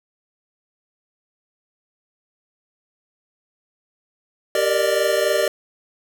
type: chord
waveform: square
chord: Eb major seventh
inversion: first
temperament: equal with one note detuned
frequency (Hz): 392 / 466.2 / 587.3 / 610.9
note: G4 / Bb4 / D5 / Eb5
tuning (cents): 0 / 0 / 0 / -32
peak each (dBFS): -25 / -24 / -22 / -23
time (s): 4.55-5.48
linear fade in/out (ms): 2
effects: none